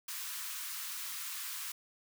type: high-pass noise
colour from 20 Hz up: white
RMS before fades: -41 dBFS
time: 0.08-1.72 s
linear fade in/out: 5 ms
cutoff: 1000 Hz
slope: 48 dB/octave
effects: none